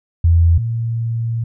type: tone pair in turn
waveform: sine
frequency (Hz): 84 / 115.27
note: E2 / A#2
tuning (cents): +33 / -19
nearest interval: perfect fourth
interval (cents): 548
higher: second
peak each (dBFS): -8 / -17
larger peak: first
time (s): 0.24-0.58 / 0.58-1.44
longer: second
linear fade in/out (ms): 5
effects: none